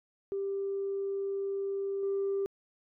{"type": "tone with level steps", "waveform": "sine", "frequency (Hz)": 394.2, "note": "G4", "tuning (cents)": 10, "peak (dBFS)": [-30, -27], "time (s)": [0.32, 2.46], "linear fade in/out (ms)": 0, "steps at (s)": 2.03, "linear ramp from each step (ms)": 2, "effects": ["tanh soft clip ceiling -25 dBFS"]}